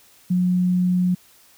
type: tone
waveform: sine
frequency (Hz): 180.6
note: F#3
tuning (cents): -42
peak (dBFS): -16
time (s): 0.3-1.15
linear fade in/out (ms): 10
effects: white hiss -53 dBFS RMS until 1.57 s